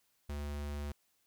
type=tone; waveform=square; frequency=72.7 Hz; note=D2; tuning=17 cents flat; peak=-38 dBFS; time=0.29-0.92 s; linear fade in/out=5 ms; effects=white hiss -75 dBFS RMS until 1.26 s